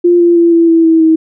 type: tone with pitch steps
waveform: sine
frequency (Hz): 349.2 / 344.2 / 339.3 / 334.4 / 329.6 / 324.9 / 320.2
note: F4 / F4 / F4 / E4 / E4 / E4 / D#4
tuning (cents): 0 / -25 / -50 / +25 / 0 / -25 / +50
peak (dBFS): -4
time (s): 0.04-1.16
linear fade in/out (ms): 10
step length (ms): 160
effects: none